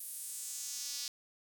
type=tone with high-pass filter sweep; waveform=square; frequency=130.81 Hz; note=C3; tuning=in tune; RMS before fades=-42 dBFS; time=0-1.08 s; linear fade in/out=2 ms; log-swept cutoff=11000 to 4800 Hz; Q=2.3; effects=none